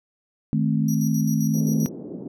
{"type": "chord", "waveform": "sine", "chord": "A diminished", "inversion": "second", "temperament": "equal with one note detuned", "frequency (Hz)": [155.56, 217, 261.6], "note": ["Eb3", "A3", "C4"], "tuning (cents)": [0, -24, 0], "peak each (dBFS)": [-22, -22, -26], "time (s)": [0.53, 1.86], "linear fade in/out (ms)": 0}
{"type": "tone with tremolo", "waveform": "sawtooth", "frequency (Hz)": 5800, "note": "F#8", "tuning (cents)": -35, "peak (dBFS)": -30, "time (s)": [0.88, 1.89], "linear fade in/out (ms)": 5, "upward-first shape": "square", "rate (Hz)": 7.6, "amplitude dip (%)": 65}
{"type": "band-pass noise", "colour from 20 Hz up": "pink", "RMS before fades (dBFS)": -35, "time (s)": [1.54, 2.28], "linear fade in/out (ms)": 5, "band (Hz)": [180, 440], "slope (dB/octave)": 24}
{"effects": []}